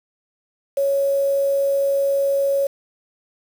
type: tone with quantisation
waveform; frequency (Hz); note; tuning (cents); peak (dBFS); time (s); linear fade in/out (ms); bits
sine; 554.4; C#5; 0; -16; 0.77-2.67; 5; 6
effects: none